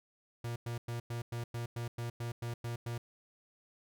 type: tone bursts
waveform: 45% pulse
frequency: 118.2 Hz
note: A#2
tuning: 24 cents sharp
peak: -36 dBFS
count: 12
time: 0.44-2.98 s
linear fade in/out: 5 ms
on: 120 ms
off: 100 ms
effects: none